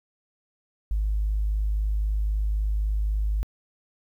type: tone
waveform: sine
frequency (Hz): 51.91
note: G#1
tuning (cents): 0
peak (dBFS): -21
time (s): 0.91-3.43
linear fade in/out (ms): 0
effects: tanh soft clip ceiling -17 dBFS + 10-bit